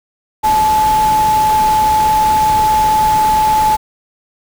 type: tone in noise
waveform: sine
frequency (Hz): 863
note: A5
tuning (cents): -34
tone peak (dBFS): -9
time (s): 0.43-3.77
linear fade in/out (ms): 20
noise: pink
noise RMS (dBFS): -23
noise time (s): 0.43-3.77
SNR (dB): +11
effects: none